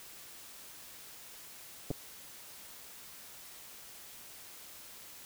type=clicks; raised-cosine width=2 ms; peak=-22 dBFS; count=2; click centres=1.905 / 1.912 s; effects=white hiss -51 dBFS RMS until 5.25 s